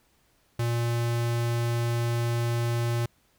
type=tone; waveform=square; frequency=118 Hz; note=A#2; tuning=22 cents sharp; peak=-25 dBFS; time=0.59-3.06 s; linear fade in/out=5 ms; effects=pink hiss -66 dBFS RMS until 3.38 s